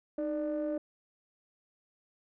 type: ring-modulated tone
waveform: triangle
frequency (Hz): 141.9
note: C#3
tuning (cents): +41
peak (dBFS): -24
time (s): 0.18-0.78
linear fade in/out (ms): 5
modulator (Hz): 450
effects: tanh soft clip ceiling -26 dBFS